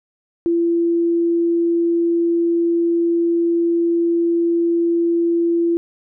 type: tone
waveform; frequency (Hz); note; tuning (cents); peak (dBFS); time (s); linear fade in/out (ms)
sine; 338.9; E4; +48; -14; 0.46-5.77; 0
effects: none